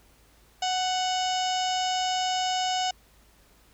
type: harmonic tone with a mistuned harmonic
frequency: 739 Hz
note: F#5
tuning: 2 cents flat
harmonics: 1 / 2 / 3 / 4 / 5 / 6 / 7 / 8 / 9 / 10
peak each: -26 / -39 / -41 / -32 / -39 / -42 / -36 / -45 / -39 / -43 dBFS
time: 0.62-2.91 s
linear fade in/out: 5 ms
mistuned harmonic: 2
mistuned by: +19 cents
effects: added 53 Hz sine -60 dBFS peak until 3.73 s + pink hiss -60 dBFS RMS until 3.73 s